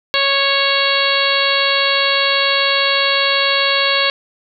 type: harmonic tone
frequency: 553 Hz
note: C#5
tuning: 4 cents flat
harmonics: 1 / 2 / 3 / 4 / 5 / 6 / 7 / 8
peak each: -21 / -21 / -21 / -21 / -21 / -21 / -21 / -21 dBFS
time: 0.14-4.1 s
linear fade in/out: 0 ms
effects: none